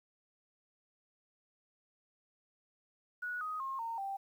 sine tone with pitch steps, 1464 / 1252.6 / 1071.7 / 917 / 784.5 Hz, F#6 / D#6 / C6 / A#5 / G5, -19 / +11 / +41 / -29 / +1 cents, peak -36 dBFS, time 3.22-4.17 s, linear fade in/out 10 ms, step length 190 ms, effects 11-bit

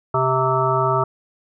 harmonic tone with a mistuned harmonic, 130.81 Hz, C3, in tune, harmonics 1 / 3 / 5 / 7 / 9 / 10, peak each -23 / -23 / -23 / -23 / -23 / -23 dBFS, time 0.14-1.04 s, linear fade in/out 5 ms, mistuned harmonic 9, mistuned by -27 cents, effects none

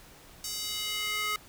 square tone with high-pass filter sweep, 422 Hz, G#4, 28 cents sharp, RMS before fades -33 dBFS, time 0.44-1.36 s, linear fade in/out 2 ms, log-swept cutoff 5600 to 1500 Hz, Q 1.7, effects pink hiss -53 dBFS RMS until 1.48 s

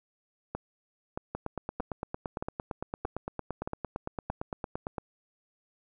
two click trains, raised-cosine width 1 ms, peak -19 / -19 dBFS, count 7 / 33, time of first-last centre 0.55-4.3 / 1.35-4.982 s, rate 1.6 / 8.81 Hz, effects none

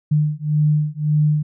sine beating tone pair, 150 / 151.8 Hz, D3 / D#3, +37 / -42 cents, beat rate 1.8 Hz, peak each -18 dBFS, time 0.11-1.43 s, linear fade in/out 10 ms, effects none

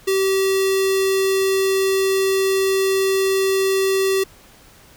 square tone with notch filter, 385.3 Hz, G4, 30 cents flat, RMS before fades -18 dBFS, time 0.07-4.24 s, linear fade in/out 10 ms, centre 850 Hz, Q 0.69, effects pink hiss -48 dBFS RMS until 4.96 s

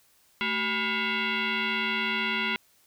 sine tone with frequency modulation, 381 Hz, G4, 49 cents flat, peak -25 dBFS, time 0.41-2.56 s, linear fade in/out 0 ms, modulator 602 Hz, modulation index 4.9, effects white hiss -63 dBFS RMS until 2.86 s

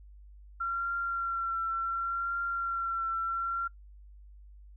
sine tone with vibrato, 1366 Hz, F6, 39 cents flat, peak -29 dBFS, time 0.6-3.68 s, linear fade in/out 10 ms, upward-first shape triangle, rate 0.69 Hz, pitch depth 26 cents each way, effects noise-tail reverb RT60 0.1 s tail -23 dB re dry + added 50 Hz sine -49 dBFS peak until 4.76 s

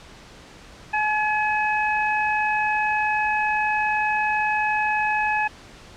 harmonic tone, 850 Hz, G#5, 40 cents sharp, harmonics 1 / 2 / 3, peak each -22 / -25 / -26 dBFS, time 0.93-5.48 s, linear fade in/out 10 ms, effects pink hiss -45 dBFS RMS until 5.96 s + low-pass 6000 Hz 12 dB/octave

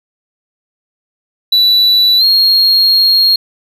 triangle tone with pitch glide, 3954 to 4262 Hz, B7 to C8, +1 to +31 cents, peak -5 dBFS, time 1.52-3.36 s, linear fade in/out 5 ms, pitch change +130 cents, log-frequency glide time 2.18-2.24 s, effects none

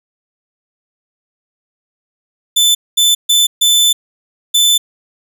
sawtooth tone bursts at uneven times, 3520 Hz, A7, in tune, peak -5 dBFS, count 5, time 2.56-2.75 / 2.97-3.15 / 3.29-3.47 / 3.61-3.93 / 4.54-4.78 s, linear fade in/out 10 ms, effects none

